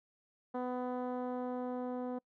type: tone with low-pass filter sweep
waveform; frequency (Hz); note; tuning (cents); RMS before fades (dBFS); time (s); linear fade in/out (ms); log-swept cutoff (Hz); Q
10% pulse; 250; B3; +21; -38; 0.54-2.19; 10; 770 to 500; 0.83
effects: noise-tail reverb RT60 0.1 s tail -26 dB re dry